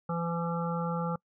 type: harmonic tone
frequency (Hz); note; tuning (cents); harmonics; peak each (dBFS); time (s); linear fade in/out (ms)
169.1; E3; +44; 1 / 3 / 5 / 7 / 8; -31 / -36 / -38 / -39 / -40; 0.09-1.16; 5
effects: noise-tail reverb RT60 0.1 s tail -25 dB re dry